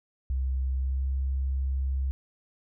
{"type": "tone with pitch glide", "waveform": "sine", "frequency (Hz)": [65.41, 66.67], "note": ["C2", "C2"], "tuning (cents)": [0, 33], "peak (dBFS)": -25, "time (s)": [0.3, 2.11], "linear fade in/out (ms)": 0, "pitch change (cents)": 33, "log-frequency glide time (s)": [0.75, 1.06], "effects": []}